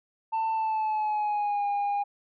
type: tone with pitch glide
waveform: sine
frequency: 891 to 812.3 Hz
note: A5 to G#5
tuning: +22 to -39 cents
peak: -22 dBFS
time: 0.32-2.04 s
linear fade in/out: 20 ms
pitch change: -161 cents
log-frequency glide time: 0.51-1.66 s
effects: tanh soft clip ceiling -24 dBFS